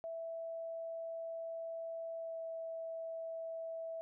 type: tone with pitch glide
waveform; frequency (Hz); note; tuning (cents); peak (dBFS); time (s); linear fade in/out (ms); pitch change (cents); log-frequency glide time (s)
sine; 659.3 to 655.5; E5 to E5; 0 to -10; -40; 0.04-4.01; 0; -10; 2.17-2.38
effects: none